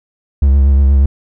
triangle tone with vibrato, 68.8 Hz, C#2, 12 cents flat, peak -4 dBFS, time 0.42-1.06 s, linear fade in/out 5 ms, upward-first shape sine, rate 8.4 Hz, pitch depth 46 cents each way, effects none

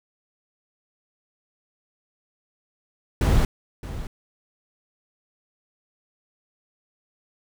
brown noise with echo, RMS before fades -18 dBFS, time 3.21-3.45 s, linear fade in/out 2 ms, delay 620 ms, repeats 1, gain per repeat -14 dB, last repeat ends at 4.07 s, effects none

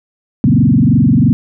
sine tone with frequency modulation, 187.9 Hz, F#3, 27 cents sharp, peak -6 dBFS, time 0.44-1.33 s, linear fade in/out 0 ms, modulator 22.9 Hz, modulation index 3.3, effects none

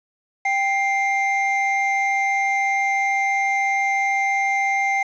triangle tone pair together, 787 / 2101 Hz, G5 / C7, +7 / +7 cents, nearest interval octave + perfect fourth, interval 1700 cents, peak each -19 dBFS, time 0.45-5.03 s, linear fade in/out 5 ms, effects resampled to 16000 Hz + 8-bit

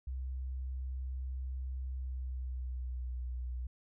sine tone with pitch glide, 64.8 to 61.91 Hz, C2 to B1, -16 to +5 cents, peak -35 dBFS, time 0.07-3.67 s, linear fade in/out 5 ms, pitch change -79 cents, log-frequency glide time 1.93-3.17 s, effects tanh soft clip ceiling -31 dBFS

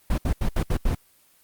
brown noise bursts at uneven times, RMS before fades -21 dBFS, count 6, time 0.1-0.18 / 0.25-0.33 / 0.41-0.49 / 0.56-0.63 / 0.7-0.77 / 0.85-0.95 s, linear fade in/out 5 ms, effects white hiss -59 dBFS RMS until 1.43 s + Opus 24 kbps

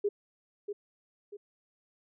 sine tone with echo, 409.1 Hz, G#4, 26 cents flat, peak -25 dBFS, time 0.04-0.09 s, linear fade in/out 10 ms, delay 640 ms, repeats 2, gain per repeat -8 dB, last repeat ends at 1.37 s, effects none

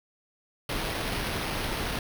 pink noise with sample-and-hold, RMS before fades -31 dBFS, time 0.69-1.99 s, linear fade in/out 2 ms, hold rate 7350 Hz, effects none

